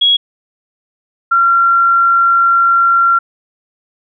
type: tone pair in turn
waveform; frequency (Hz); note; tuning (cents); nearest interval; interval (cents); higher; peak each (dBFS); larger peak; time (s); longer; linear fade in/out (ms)
sine; 3322 / 1371.9; G#7 / F6; 0 / -31; octave + minor third; 1531; first; -7; neither; 0.01-0.17 / 1.31-3.19; second; 10
effects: none